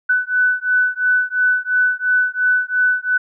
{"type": "beating tone pair", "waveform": "sine", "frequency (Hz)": [1495, 1497.9], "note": ["F#6", "F#6"], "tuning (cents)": [17, 21], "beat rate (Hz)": 2.9, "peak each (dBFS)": -17, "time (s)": [0.09, 3.18], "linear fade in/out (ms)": 10, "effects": []}